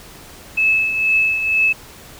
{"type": "tone with tremolo", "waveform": "sine", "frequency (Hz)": 2604, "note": "E7", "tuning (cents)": -22, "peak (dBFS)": -11, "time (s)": [0.57, 1.73], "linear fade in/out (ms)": 10, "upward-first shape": "triangle", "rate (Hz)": 2.1, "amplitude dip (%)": 60, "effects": ["pink hiss -40 dBFS RMS until 2.19 s"]}